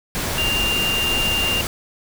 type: tone in noise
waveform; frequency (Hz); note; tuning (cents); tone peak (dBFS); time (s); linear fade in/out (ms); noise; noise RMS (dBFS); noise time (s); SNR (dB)
sine; 2794; F7; 0; -19; 0.38-1.61; 0; pink; -24; 0.15-1.67; +2
effects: none